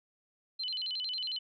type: tone with vibrato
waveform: sine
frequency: 3520 Hz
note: A7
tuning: in tune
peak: -33 dBFS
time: 0.59-1.39 s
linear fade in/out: 10 ms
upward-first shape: square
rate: 11 Hz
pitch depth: 280 cents each way
effects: none